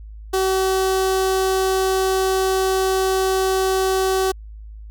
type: tone with notch filter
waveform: sawtooth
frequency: 380 Hz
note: F#4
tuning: 46 cents sharp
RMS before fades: -19 dBFS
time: 0.33-4.32 s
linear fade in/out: 10 ms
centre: 2200 Hz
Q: 1.6
effects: added 53 Hz sine -34 dBFS peak until 4.9 s